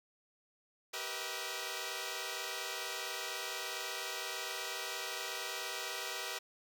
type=tone cluster; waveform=5% pulse; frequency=388.5 / 468.1 / 492.4 / 638 Hz; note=G4 / A#4 / B4 / D#5; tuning=-16 / +7 / -5 / +43 cents; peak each=-33 / -34 / -32 / -32 dBFS; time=0.93-6.39 s; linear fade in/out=10 ms; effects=none